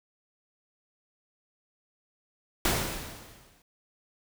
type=noise with exponential decay; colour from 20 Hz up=pink; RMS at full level=-24 dBFS; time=2.65-3.62 s; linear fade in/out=2 ms; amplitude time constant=210 ms; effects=none